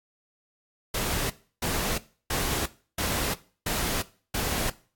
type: noise bursts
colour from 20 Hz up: pink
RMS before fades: -28 dBFS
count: 6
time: 0.94-4.7 s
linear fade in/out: 5 ms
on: 360 ms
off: 320 ms
effects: noise-tail reverb RT60 0.4 s tail -18 dB re dry + AAC 64 kbps